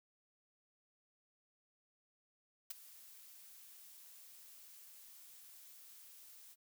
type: noise with ADSR envelope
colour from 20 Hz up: blue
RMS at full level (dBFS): -41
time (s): 2.7-6.56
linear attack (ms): 8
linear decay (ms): 15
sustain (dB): -17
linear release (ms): 41
effects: none